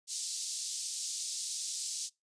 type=band-pass noise; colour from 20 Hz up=white; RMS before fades=-38 dBFS; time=0.07-2.1 s; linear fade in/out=50 ms; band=4300 to 8600 Hz; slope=24 dB/octave; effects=noise-tail reverb RT60 0.2 s tail -23 dB re dry + resampled to 22050 Hz